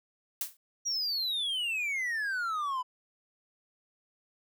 blue noise with exponential decay, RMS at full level -29 dBFS, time 0.41-0.57 s, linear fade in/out 2 ms, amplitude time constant 34 ms
triangle exponential sweep, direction down, 5790 to 987.8 Hz, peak -28 dBFS, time 0.85-2.83 s, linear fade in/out 20 ms
effects none

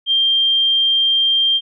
sine tone, 3180 Hz, G7, 24 cents sharp, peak -12 dBFS, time 0.06-1.61 s, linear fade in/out 50 ms, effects none

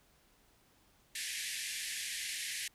pink band-pass noise, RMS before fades -40 dBFS, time 1.15-2.68 s, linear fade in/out 5 ms, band 1700 to 12000 Hz, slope 96 dB/octave, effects pink hiss -68 dBFS RMS until 2.74 s

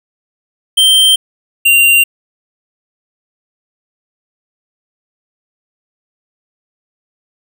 square tone pair in turn, 3136 / 2774 Hz, G7 / F7, 0 / -12 cents, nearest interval major second, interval 212 cents, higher first, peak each -6 dBFS, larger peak neither, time 0.77-1.16 / 1.65-2.04 s, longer neither, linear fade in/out 10 ms, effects none

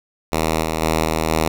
5% pulse tone with level steps, 79.7 Hz, D#2, 42 cents sharp, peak -6 / -9 / -5 / -7 / -5 dBFS, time 0.32-1.48 s, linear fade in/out 5 ms, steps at 0.62 / 0.81 / 1.04 / 1.29 s, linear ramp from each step 20 ms, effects none

